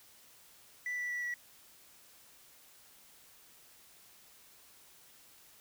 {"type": "tone with pitch steps", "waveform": "sine", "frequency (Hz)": [1975.5, 1963, 1950.6, 1938.2], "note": ["B6", "B6", "B6", "B6"], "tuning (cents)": [0, -11, -22, -33], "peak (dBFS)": -32, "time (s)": [0.86, 1.34], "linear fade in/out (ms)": 2, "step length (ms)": 120, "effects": ["tanh soft clip ceiling -33 dBFS", "white hiss -60 dBFS RMS until 5.6 s"]}